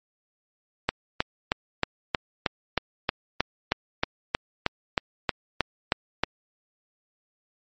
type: click train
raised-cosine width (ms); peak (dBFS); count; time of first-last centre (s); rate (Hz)
0.3; -5; 18; 0.89-6.236; 3.18
effects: MP3 32 kbps